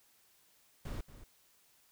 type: noise with echo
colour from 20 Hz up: brown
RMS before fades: -40 dBFS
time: 0.85-1.01 s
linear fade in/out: 5 ms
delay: 230 ms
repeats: 1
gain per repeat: -13 dB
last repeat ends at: 1.24 s
effects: white hiss -68 dBFS RMS until 1.91 s